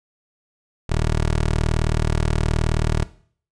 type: tone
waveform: 15% pulse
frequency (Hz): 38.89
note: D#1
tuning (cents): 0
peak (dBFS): -12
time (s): 0.89-3.04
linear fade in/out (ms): 10
effects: noise-tail reverb RT60 0.5 s tail -17 dB re dry + resampled to 22050 Hz